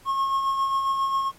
triangle tone with tremolo, 1085 Hz, C#6, 37 cents flat, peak -18 dBFS, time 0.05-1.32 s, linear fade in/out 50 ms, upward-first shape sine, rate 7.4 Hz, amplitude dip 40%, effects pink hiss -54 dBFS RMS until 1.38 s + AAC 48 kbps

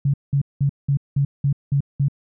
sine tone bursts, 140 Hz, C#3, 18 cents sharp, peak -15 dBFS, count 8, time 0.05-2.084 s, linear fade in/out 5 ms, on 88 ms, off 190 ms, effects none

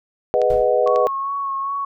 sine chord, G# minor seventh, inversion none, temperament equal, 415.3 / 493.9 / 622.3 / 740 Hz, G#4 / B4 / D#5 / F#5, 0 / 0 / 0 / 0 cents, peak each -22 / -17 / -19 / -23 dBFS, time 0.34-1.07 s, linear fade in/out 0 ms
clicks, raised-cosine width 0.2 ms, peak -16 dBFS, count 3, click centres 0.417 / 0.875 / 0.96 s
brown noise with exponential decay, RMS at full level -25 dBFS, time 0.5-0.79 s, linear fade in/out 1 ms, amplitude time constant 63 ms
sine tone with vibrato, 1103 Hz, C#6, 9 cents flat, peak -21 dBFS, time 0.86-1.85 s, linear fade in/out 5 ms, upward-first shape sine, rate 2.5 Hz, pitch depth 25 cents each way
effects none

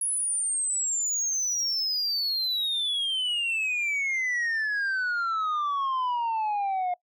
sine exponential sweep, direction down, 10548 to 710 Hz, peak -22 dBFS, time 0.01-6.94 s, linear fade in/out 5 ms, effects noise-tail reverb RT60 0.1 s tail -23 dB re dry + tanh soft clip ceiling -24 dBFS

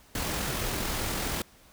pink noise with amplitude modulation, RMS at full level -30 dBFS, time 0.15-1.42 s, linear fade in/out 2 ms, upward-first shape sine, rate 42.9 Hz, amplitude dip 25%, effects pink hiss -57 dBFS RMS until 1.72 s

